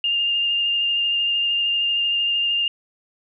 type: tone with vibrato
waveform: sine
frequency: 2811 Hz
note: F7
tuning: 11 cents sharp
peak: -18 dBFS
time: 0.04-2.68 s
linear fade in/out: 2 ms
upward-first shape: sine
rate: 13 Hz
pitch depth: 15 cents each way
effects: none